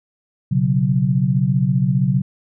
sine chord, B suspended second, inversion none, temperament equal, 123.47 / 138.59 / 185 Hz, B2 / C#3 / F#3, 0 / 0 / 0 cents, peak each -20 / -17 / -19 dBFS, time 0.51-2.22 s, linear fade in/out 10 ms, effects none

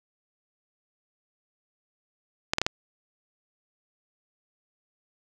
clicks, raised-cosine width 0.2 ms, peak -6 dBFS, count 4, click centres 2.535 / 2.584 / 2.616 / 2.665 s, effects none

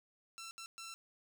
10% pulse tone bursts at uneven times, 1344 Hz, E6, 33 cents sharp, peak -38 dBFS, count 3, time 0.38-0.51 / 0.58-0.66 / 0.78-0.94 s, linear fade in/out 0 ms, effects none

